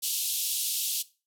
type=band-pass noise; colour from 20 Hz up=white; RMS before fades=-30 dBFS; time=0.02-1.03 s; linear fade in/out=20 ms; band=2900 to 15000 Hz; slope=48 dB/octave; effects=noise-tail reverb RT60 0.3 s tail -18 dB re dry